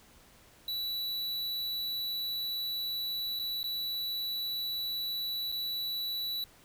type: tone with dropouts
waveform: square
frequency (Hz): 3943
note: B7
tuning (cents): -4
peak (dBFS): -33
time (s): 0.68-6.44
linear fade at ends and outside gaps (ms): 2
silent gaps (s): 3.391-3.396 / 3.631-3.641 / 5.518-5.523
effects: pink hiss -59 dBFS RMS until 6.64 s